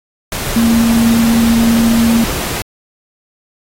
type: tone in noise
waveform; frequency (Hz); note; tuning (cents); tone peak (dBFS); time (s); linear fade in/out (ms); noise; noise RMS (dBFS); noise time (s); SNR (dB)
sine; 230; A#3; -23; -8; 0.56-2.24; 2; pink; -20; 0.32-2.62; +9
effects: AAC 48 kbps